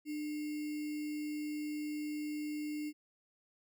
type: tone with sample-and-hold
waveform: sine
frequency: 300 Hz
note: D4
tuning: 37 cents sharp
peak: -36 dBFS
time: 0.05-2.93 s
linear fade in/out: 50 ms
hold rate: 2450 Hz
effects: none